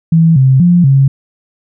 sine tone with pitch steps, 163.9 / 132.2 / 175.4 / 136.2 Hz, E3 / C3 / F3 / C#3, -10 / +18 / +8 / -30 cents, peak -4 dBFS, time 0.12-1.08 s, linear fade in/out 5 ms, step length 240 ms, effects none

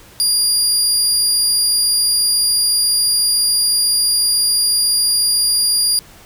25% pulse tone, 4818 Hz, D8, 43 cents sharp, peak -8 dBFS, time 0.2-5.99 s, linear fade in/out 0 ms, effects pink hiss -43 dBFS RMS until 6.25 s

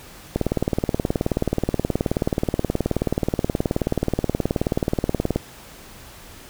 click train, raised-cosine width 2 ms, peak -6 dBFS, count 95, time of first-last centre 0.36-5.36 s, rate 18.8 Hz, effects pink hiss -43 dBFS RMS until 6.49 s

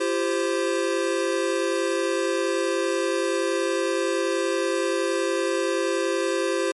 square chord, F suspended second, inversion none, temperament equal with one note detuned, 341.4 / 392 / 523.3 Hz, F4 / G4 / C5, -39 / 0 / 0 cents, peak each -27 dBFS, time 0-6.72 s, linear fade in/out 10 ms, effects MP3 48 kbps

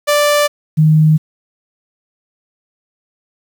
sawtooth / sine tone pair in turn, 587.3 / 155.56 Hz, D5 / D#3, 0 / 0 cents, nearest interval octave + major seventh, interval 2300 cents, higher first, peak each -6 dBFS, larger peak neither, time 0.07-0.48 / 0.77-1.18 s, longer neither, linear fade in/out 20 ms, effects 7-bit

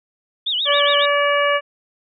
sine tone with vibrato, 3322 Hz, G#7, in tune, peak -18 dBFS, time 0.46-1.06 s, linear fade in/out 10 ms, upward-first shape sine, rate 7.3 Hz, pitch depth 230 cents each way
harmonic tone, 575 Hz, D5, 37 cents flat, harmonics 1 / 2 / 3 / 4 / 5, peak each -18 / -20 / -22 / -24 / -25 dBFS, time 0.65-1.61 s, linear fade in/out 50 ms
effects none

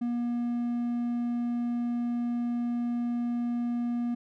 triangle tone, 239.2 Hz, A#3, 45 cents sharp, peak -25 dBFS, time 0.01-4.15 s, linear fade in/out 10 ms, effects none

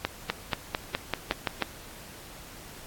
accelerating click train, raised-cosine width 0.3 ms, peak -9 dBFS, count 9, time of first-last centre 0.05-1.623 s, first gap 250 ms, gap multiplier 0.93, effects pink hiss -46 dBFS RMS until 2.86 s + AAC 64 kbps

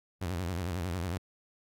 sawtooth tone with vibrato, 88.7 Hz, F2, 27 cents sharp, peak -28 dBFS, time 0.21-1.18 s, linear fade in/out 10 ms, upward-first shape sine, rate 11 Hz, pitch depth 150 cents each way, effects AAC 64 kbps

